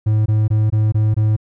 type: tone bursts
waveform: triangle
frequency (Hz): 107.8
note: A2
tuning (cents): -35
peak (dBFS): -10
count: 6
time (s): 0.06-1.365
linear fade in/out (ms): 10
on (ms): 200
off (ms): 21
effects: none